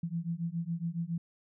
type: beating tone pair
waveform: sine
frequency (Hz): 164.81 / 172.01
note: E3 / F3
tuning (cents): 0 / -26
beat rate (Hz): 7.2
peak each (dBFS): -35 / -35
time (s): 0.03-1.18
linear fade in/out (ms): 5
effects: none